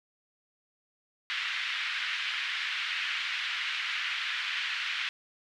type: band-pass noise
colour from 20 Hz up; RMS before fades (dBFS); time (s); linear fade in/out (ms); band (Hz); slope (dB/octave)
white; -33; 1.3-5.09; 0; 1500 to 3200; 24
effects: none